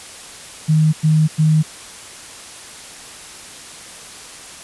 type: tone bursts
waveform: sine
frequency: 155.9 Hz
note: D#3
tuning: 4 cents sharp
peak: -10 dBFS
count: 3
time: 0.68-1.63 s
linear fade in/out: 20 ms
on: 250 ms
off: 100 ms
effects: white hiss -36 dBFS RMS until 4.63 s + resampled to 24000 Hz